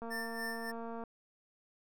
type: click train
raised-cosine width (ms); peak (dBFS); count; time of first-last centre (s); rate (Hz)
1; -31; 235; 0.02-1.037; 230
type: tone with tremolo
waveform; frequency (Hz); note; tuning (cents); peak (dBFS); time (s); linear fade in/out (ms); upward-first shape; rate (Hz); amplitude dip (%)
square; 1790; A6; +29; -38; 0.1-0.72; 20; sine; 3.5; 65
effects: none